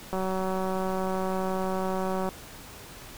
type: click train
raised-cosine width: 1 ms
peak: -17 dBFS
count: 407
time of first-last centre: 0.13-2.29 s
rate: 188 Hz
effects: pink hiss -45 dBFS RMS until 3.17 s